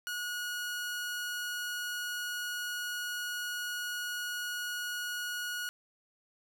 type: tone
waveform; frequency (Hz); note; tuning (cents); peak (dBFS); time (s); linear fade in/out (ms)
sawtooth; 1452; F#6; -33; -31; 0.07-5.69; 0
effects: none